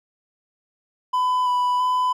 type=tone with vibrato; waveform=triangle; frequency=997 Hz; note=B5; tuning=16 cents sharp; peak=-16 dBFS; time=1.13-2.13 s; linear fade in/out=10 ms; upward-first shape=square; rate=1.5 Hz; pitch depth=12 cents each way; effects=none